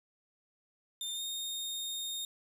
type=tone with pitch glide; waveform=sawtooth; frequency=3607 to 3687 Hz; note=A7 to A#7; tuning=+42 to -20 cents; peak=-33 dBFS; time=1.01-2.25 s; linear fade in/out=2 ms; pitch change=+38 cents; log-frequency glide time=1.14-1.21 s; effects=10-bit